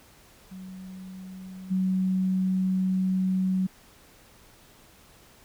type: tone with level steps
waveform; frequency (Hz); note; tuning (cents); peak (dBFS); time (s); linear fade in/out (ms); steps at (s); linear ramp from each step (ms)
sine; 187.2; F#3; +20; -38 / -22; 0.51-3.67; 10; 1.7; 20
effects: pink hiss -55 dBFS RMS until 5.44 s